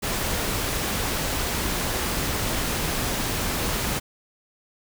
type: noise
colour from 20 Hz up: pink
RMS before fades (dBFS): -26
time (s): 0.02-4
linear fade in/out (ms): 20
effects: none